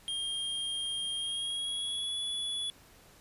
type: tone with pitch glide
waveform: square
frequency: 3218 to 3409 Hz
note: G7 to G#7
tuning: +45 to +45 cents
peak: -33 dBFS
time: 0.08-2.7 s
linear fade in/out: 0 ms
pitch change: +100 cents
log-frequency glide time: 1.16-2.2 s
effects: pink hiss -58 dBFS RMS until 3.2 s + resampled to 32000 Hz